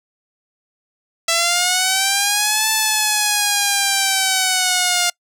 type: linear two-way sweep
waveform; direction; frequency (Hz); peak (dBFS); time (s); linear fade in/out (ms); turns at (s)
5% pulse; up then down; 662 to 878 to 704; -3; 1.28-5.1; 5; 2.7
effects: noise-tail reverb RT60 0.1 s tail -26 dB re dry